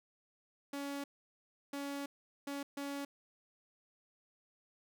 sawtooth tone bursts at uneven times, 281.5 Hz, C#4, 27 cents sharp, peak -35 dBFS, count 4, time 0.73-1.04 / 1.73-2.06 / 2.47-2.63 / 2.77-3.05 s, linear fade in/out 5 ms, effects none

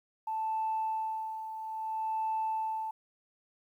sine tone with tremolo, 880 Hz, A5, in tune, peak -28 dBFS, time 0.27-2.91 s, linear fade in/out 5 ms, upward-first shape sine, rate 0.6 Hz, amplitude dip 65%, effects tanh soft clip ceiling -25 dBFS + 11-bit

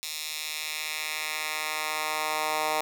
10% pulse tone with high-pass filter sweep, 154.6 Hz, D#3, 11 cents flat, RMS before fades -31 dBFS, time 0.03-2.81 s, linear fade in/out 0 ms, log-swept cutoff 3900 to 770 Hz, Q 1.1, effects none

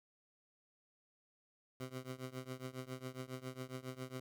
15% pulse tone with tremolo, 129.1 Hz, C3, 23 cents flat, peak -34 dBFS, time 1.8-4.2 s, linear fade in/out 2 ms, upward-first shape triangle, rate 7.3 Hz, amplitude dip 95%, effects none

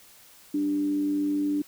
sine tone with frequency modulation, 294.5 Hz, D4, 5 cents sharp, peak -23 dBFS, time 0.54-1.62 s, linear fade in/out 5 ms, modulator 98 Hz, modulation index 0.26, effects white hiss -53 dBFS RMS until 1.67 s

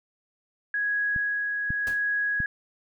sine tone with tremolo, 1663 Hz, G#6, 2 cents sharp, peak -23 dBFS, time 0.74-2.46 s, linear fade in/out 2 ms, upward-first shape sine, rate 0.89 Hz, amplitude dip 30%
clicks, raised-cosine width 5 ms, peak -24 / -19 / -20 dBFS, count 3, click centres 1.162 / 1.705 / 2.403 s
pink noise with exponential decay, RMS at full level -36 dBFS, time 1.87-2.05 s, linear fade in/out 0 ms, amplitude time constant 38 ms
effects none

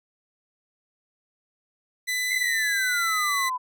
sawtooth tone, 2000 Hz, B6, 21 cents sharp, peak -21 dBFS, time 2.07-3.5 s, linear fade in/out 20 ms
sine exponential sweep, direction down, 2116 to 987.8 Hz, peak -25 dBFS, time 2.3-3.58 s, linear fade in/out 20 ms
effects none

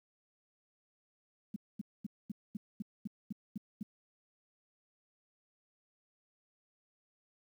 sine tone bursts, 207.7 Hz, G#3, in tune, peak -35 dBFS, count 10, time 1.54-3.83 s, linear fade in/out 5 ms, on 22 ms, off 230 ms, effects 11-bit

